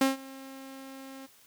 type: tone with ADSR envelope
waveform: sawtooth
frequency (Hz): 268.1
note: C4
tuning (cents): +42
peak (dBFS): -16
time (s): 0.01-1.27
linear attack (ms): 4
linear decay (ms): 150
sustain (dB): -23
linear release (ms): 20
effects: white hiss -59 dBFS RMS until 1.46 s